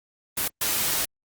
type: noise bursts at uneven times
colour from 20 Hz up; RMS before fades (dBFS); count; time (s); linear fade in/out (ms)
white; -25; 2; 0.37-0.48 / 0.61-1.05; 5
effects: Opus 24 kbps